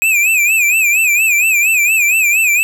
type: tone with vibrato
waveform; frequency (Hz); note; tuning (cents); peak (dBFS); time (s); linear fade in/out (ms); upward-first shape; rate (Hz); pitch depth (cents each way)
square; 2498; D#7; +6; -10; 0.02-2.63; 0; sine; 4.3; 120
effects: none